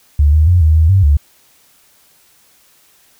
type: tone with pitch steps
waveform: sine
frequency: 73.1 / 77.5 / 88.8 / 78.4 / 79.7 / 96.5 / 72.6 Hz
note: D2 / D#2 / F2 / D#2 / D#2 / G2 / D2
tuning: -7 / -6 / +29 / +14 / +42 / -27 / -19 cents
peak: -6 dBFS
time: 0.19-1.17 s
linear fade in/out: 5 ms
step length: 140 ms
effects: white hiss -51 dBFS RMS until 3.19 s